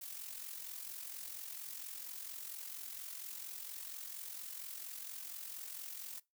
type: noise with amplitude modulation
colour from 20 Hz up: blue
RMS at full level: -44 dBFS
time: 0.01-6.2 s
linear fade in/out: 10 ms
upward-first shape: sine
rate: 44.3 Hz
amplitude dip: 60%
effects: noise-tail reverb RT60 0.2 s tail -20 dB re dry